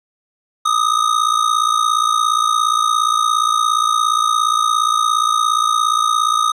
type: ring-modulated tone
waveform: square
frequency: 1240 Hz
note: D#6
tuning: 6 cents flat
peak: -11 dBFS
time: 0.65-6.52 s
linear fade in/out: 10 ms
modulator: 28.6 Hz
effects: low-pass 9000 Hz 12 dB/octave